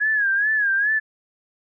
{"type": "tone with vibrato", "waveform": "sine", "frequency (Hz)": 1661.2, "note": "G#6", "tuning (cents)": 0, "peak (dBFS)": -17, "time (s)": [0, 1], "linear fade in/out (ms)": 20, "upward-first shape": "sine", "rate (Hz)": 2.4, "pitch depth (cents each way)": 98, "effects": []}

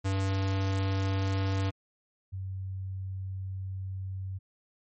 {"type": "tone pair in turn", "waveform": ["square", "sine"], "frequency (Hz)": [96.6, 95.05], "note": ["G2", "F#2"], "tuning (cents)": [-25, 47], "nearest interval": "unison", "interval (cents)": 28, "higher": "first", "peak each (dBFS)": [-27, -33], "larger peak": "first", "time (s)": [[0.04, 1.71], [2.32, 4.39]], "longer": "second", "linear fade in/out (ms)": 20, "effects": ["MP3 32 kbps"]}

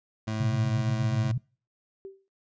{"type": "tone with pitch glide", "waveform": "25% pulse", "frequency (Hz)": [109.1, 108.35], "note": ["A2", "A2"], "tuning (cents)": [-14, -26], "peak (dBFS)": -25, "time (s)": [0.27, 1.32], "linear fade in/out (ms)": 10, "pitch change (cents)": -12, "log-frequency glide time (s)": [0.57, 0.69]}
{"type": "tone with vibrato", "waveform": "sine", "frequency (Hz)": 123.47, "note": "B2", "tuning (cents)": 0, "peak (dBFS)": -25, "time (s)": [0.4, 1.38], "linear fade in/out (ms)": 5, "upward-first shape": "sine", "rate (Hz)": 8.4, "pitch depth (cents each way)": 160}
{"type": "tone with exponential decay", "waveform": "sine", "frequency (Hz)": 387.9, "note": "G4", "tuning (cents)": -18, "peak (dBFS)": -35, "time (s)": [2.05, 2.28], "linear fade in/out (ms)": 0, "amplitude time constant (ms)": 48}
{"effects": ["noise-tail reverb RT60 0.4 s tail -26 dB re dry", "resampled to 16000 Hz"]}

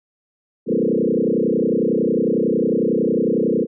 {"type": "tone with frequency modulation", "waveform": "sine", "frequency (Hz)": 342.9, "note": "F4", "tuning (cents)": -32, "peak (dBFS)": -15, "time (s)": [0.66, 3.67], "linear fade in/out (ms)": 50, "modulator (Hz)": 31, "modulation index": 4.9, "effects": []}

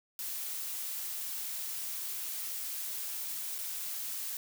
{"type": "noise with dropouts", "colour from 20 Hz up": "blue", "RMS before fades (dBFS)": -38, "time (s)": [0.19, 4.37], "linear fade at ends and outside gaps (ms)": 1, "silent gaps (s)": [3.583, 3.587], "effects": []}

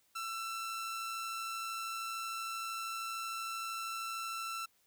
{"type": "tone with amplitude modulation", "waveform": "sawtooth", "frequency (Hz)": 1339, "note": "E6", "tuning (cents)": 27, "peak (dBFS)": -33, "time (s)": [0.15, 4.66], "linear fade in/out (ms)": 10, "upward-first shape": "sine", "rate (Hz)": 113, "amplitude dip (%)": 25, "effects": ["white hiss -72 dBFS RMS until 4.86 s"]}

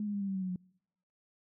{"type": "tone with pitch steps", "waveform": "sine", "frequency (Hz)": [210, 205.7, 201.4, 197.3, 193.24, 189.26, 185.37, 181.55], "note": ["G#3", "G#3", "G3", "G3", "G3", "F#3", "F#3", "F#3"], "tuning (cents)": [19, -16, 47, 11, -25, 39, 3, -33], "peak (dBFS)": -32, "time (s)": [0, 0.56], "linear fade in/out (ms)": 2, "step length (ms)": 70, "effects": ["noise-tail reverb RT60 0.8 s tail -26 dB re dry"]}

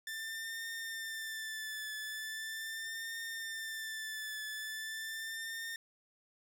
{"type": "tone with vibrato", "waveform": "sawtooth", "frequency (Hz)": 1776, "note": "A6", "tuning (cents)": 16, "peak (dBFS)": -36, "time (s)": [0.07, 5.76], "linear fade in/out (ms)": 2, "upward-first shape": "triangle", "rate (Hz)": 0.4, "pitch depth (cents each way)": 44, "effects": ["11-bit"]}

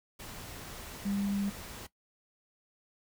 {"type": "tone in noise", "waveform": "sine", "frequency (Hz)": 200, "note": "G3", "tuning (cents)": 35, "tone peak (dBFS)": -29, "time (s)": [1.05, 1.5], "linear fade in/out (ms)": 10, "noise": "pink", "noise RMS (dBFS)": -45, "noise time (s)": [0.19, 1.87], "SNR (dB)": 13, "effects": ["noise-tail reverb RT60 0.1 s tail -17 dB re dry"]}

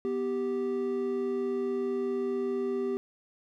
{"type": "tone pair together", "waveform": "triangle", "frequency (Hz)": [246.9, 391.5], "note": ["B3", "G4"], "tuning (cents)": [0, -2], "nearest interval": "minor sixth", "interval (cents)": 798, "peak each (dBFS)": [-32, -27], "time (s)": [0.05, 2.97], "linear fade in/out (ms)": 0, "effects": []}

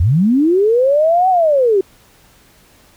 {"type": "linear two-way sweep", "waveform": "sine", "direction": "up then down", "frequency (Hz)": [73, 762, 367.4], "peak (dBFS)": -9, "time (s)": [0, 1.81], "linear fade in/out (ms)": 5, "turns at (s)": 1.29, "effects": ["pink hiss -49 dBFS RMS until 2.96 s"]}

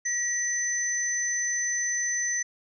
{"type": "tone pair together", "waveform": "sine", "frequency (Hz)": [1912, 6066], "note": ["A#6", "F#8"], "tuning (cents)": [43, 42], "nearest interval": "octave + minor sixth", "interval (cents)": 1999, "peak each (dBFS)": [-29, -27], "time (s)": [0.05, 2.43], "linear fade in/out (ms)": 10, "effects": []}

